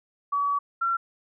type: tone pair in turn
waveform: sine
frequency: 1138 / 1362.2 Hz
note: C#6 / F6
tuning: +45 / -44 cents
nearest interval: minor third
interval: 311 cents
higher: second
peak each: -22 / -22 dBFS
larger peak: neither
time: 0.32-0.59 / 0.81-0.97 s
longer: first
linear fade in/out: 10 ms
effects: none